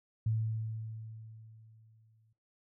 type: tone with exponential decay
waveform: sine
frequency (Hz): 110.7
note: A2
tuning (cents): +11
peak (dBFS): -27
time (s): 0.26-2.33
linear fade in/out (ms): 5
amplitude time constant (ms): 450
effects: noise-tail reverb RT60 0.3 s tail -22 dB re dry